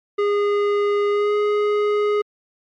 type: tone with pitch glide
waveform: square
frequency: 409.7 to 416.6 Hz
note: G#4 to G#4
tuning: -24 to +5 cents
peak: -17 dBFS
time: 0.18-2.22 s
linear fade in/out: 10 ms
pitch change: +29 cents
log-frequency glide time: 1.1-1.34 s
effects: low-pass 2000 Hz 12 dB/octave + MP3 64 kbps